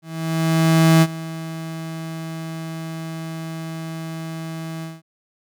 35% pulse tone with ADSR envelope, 162.2 Hz, E3, 28 cents flat, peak -8 dBFS, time 0.02-5.02 s, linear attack 1000 ms, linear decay 46 ms, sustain -18 dB, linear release 190 ms, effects none

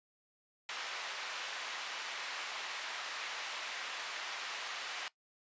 white band-pass noise, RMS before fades -42 dBFS, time 0.69-5.08 s, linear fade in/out 0 ms, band 800 to 3200 Hz, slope 12 dB/octave, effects noise-tail reverb RT60 0.1 s tail -19 dB re dry + resampled to 16000 Hz

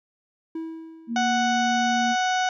triangle tone with exponential decay, 324.5 Hz, E4, 27 cents flat, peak -25 dBFS, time 0.55-1.66 s, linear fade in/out 5 ms, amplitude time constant 240 ms
sine tone, 233.1 Hz, A#3, in tune, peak -25 dBFS, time 1.07-2.16 s, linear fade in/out 50 ms
harmonic tone, 740 Hz, F#5, in tune, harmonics 1 / 2 / 3 / 4 / 5 / 6 / 7 / 8 / 9, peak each -22 / -27 / -35 / -34 / -36 / -42 / -42 / -37 / -45 dBFS, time 1.16-2.49 s, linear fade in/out 2 ms
effects none

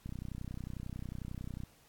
click train, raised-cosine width 5 ms, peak -29 dBFS, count 50, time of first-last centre 0.06-1.636 s, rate 31.1 Hz, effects pink hiss -64 dBFS RMS until 1.88 s + AAC 64 kbps

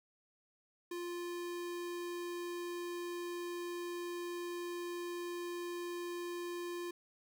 square tone, 349.2 Hz, F4, in tune, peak -40 dBFS, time 0.91-6.91 s, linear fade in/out 5 ms, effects 12-bit

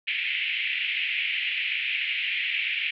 pink band-pass noise, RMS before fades -28 dBFS, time 0.07-2.91 s, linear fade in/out 10 ms, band 2100 to 3000 Hz, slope 48 dB/octave, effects none

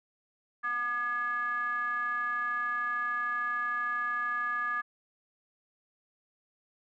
triangle ring-modulated tone, 238.9 Hz, A#3, 43 cents sharp, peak -24 dBFS, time 0.63-4.82 s, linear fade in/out 20 ms, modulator 1450 Hz, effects none

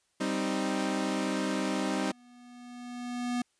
sawtooth chord, C minor, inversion second, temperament equal, 196 / 261.6 / 311.1 Hz, G3 / C4 / Eb4, 0 / 0 / 0 cents, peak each -29 dBFS, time 0.2-2.12 s, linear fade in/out 10 ms
square tone with exponential growth, 244.3 Hz, B3, 19 cents flat, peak -28 dBFS, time 1.67-3.42 s, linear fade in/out 5 ms, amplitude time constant 380 ms
effects white hiss -73 dBFS RMS until 3.59 s + resampled to 22050 Hz

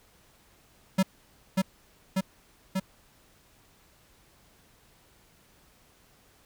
square tone with echo, 190 Hz, F#3, 46 cents sharp, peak -20 dBFS, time 0.98-1.03 s, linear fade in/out 10 ms, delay 590 ms, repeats 3, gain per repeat -2 dB, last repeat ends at 2.8 s, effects pink hiss -61 dBFS RMS until 6.45 s

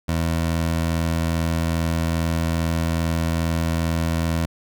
20% pulse tone, 82.41 Hz, E2, in tune, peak -15 dBFS, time 0.08-4.46 s, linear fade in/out 10 ms, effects none

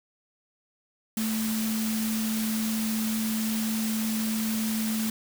sine tone in noise, 220 Hz, A3, in tune, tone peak -26 dBFS, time 1.17-5.1 s, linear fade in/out 2 ms, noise white, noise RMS -34 dBFS, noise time 1.17-5.1 s, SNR +5 dB, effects none

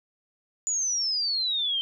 sine exponential sweep, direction down, 7020 to 3100 Hz, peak -24 dBFS, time 0.67-1.81 s, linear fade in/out 0 ms, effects none

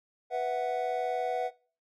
triangle chord, B suspended fourth, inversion none, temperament equal, 493.9 / 659.3 / 740 Hz, B4 / E5 / F#5, 0 / 0 / 0 cents, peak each -31 / -32 / -29 dBFS, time 0.3-1.51 s, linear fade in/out 50 ms, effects noise-tail reverb RT60 0.4 s tail -21 dB re dry

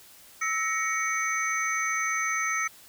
sine tone cluster, 1307 / 1887 / 2235 / 6120 Hz, E6 / A#6 / C#7 / G8, -15 / +21 / +14 / -42 cents, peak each -30 / -31 / -30 / -33 dBFS, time 0.41-2.68 s, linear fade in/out 10 ms, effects white hiss -52 dBFS RMS until 2.88 s

